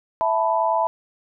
sine chord, E suspended fourth, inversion none, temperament just, 659.3 / 879 / 988.9 Hz, E5 / A5 / B5, 0 / -2 / +2 cents, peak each -22 dBFS, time 0.21-0.87 s, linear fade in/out 0 ms, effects none

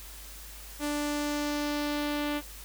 sawtooth tone with low-pass filter sweep, 293.7 Hz, D4, in tune, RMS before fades -31 dBFS, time 0.79-2.42 s, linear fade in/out 50 ms, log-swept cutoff 10000 to 3200 Hz, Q 1.5, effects added 50 Hz sine -46 dBFS peak until 2.64 s + white hiss -47 dBFS RMS until 2.64 s

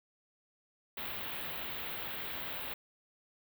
white band-stop noise, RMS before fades -40 dBFS, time 0.97-2.74 s, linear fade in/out 5 ms, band 3800 to 15000 Hz, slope 48 dB/octave, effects none

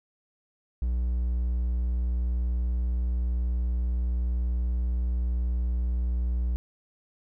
triangle tone, 60.5 Hz, B1, 35 cents flat, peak -22 dBFS, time 0.82-6.56 s, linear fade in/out 0 ms, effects none

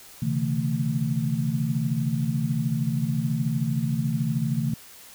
sine tone cluster, 130.4 / 143.9 / 162.7 / 223.4 Hz, C3 / D3 / E3 / A3, -5 / -35 / -22 / +27 cents, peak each -28 dBFS, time 0.22-4.74 s, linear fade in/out 5 ms, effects white hiss -47 dBFS RMS until 5.14 s

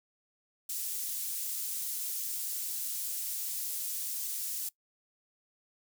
pink high-pass noise, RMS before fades -36 dBFS, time 0.69-4.69 s, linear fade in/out 5 ms, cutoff 9000 Hz, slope 12 dB/octave, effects noise-tail reverb RT60 0.1 s tail -21 dB re dry

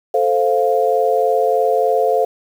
sine chord, F major, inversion first, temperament equal, 440 / 523.3 / 698.5 Hz, A4 / C5 / F5, 0 / 0 / 0 cents, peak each -17 dBFS, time 0.14-2.25 s, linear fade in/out 5 ms, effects 7-bit

